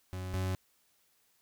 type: tone pair in turn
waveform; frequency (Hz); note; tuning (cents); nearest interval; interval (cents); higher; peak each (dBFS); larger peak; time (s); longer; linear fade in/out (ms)
40% pulse; 92.5 / 93.47; F#2 / F#2; 0 / +18; unison; 18; second; -36 / -30; second; 0.13-0.34 / 0.34-0.55; neither; 0
effects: white hiss -71 dBFS RMS until 1.41 s